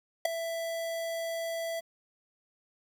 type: tone with ADSR envelope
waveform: square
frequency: 663 Hz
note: E5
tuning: 10 cents sharp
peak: -20 dBFS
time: 0.25-1.81 s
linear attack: 6 ms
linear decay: 5 ms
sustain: -13 dB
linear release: 22 ms
effects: 10-bit